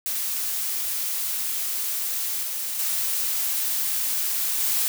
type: noise with level steps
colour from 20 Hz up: blue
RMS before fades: -27 / -29 / -25 / -23 dBFS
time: 0.06-4.88 s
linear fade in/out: 0 ms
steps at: 2.43 / 2.79 / 4.6 s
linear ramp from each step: 2 ms
effects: none